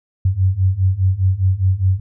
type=beating tone pair; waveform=sine; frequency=91.7 / 96.6 Hz; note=F#2 / G2; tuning=-15 / -25 cents; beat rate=4.9 Hz; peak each=-17 / -15 dBFS; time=0.25-2 s; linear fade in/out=5 ms; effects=none